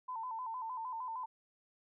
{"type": "tone with vibrato", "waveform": "sine", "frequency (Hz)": 954, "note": "A#5", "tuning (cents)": 40, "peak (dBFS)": -38, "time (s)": [0.08, 1.26], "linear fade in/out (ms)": 10, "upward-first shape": "square", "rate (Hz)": 6.5, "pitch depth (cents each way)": 100, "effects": []}